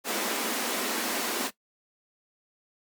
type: high-pass noise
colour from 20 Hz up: pink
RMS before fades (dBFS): -30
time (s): 0.04-1.51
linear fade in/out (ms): 50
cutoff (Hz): 210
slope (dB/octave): 96
effects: noise-tail reverb RT60 0.1 s tail -17 dB re dry + Opus 48 kbps